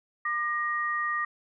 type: tone pair together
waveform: sine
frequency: 1200 / 1879.2 Hz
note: D6 / A#6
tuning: +37 / +13 cents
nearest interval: minor sixth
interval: 776 cents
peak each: -29 / -29 dBFS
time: 0.25-1.25 s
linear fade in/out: 5 ms
effects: none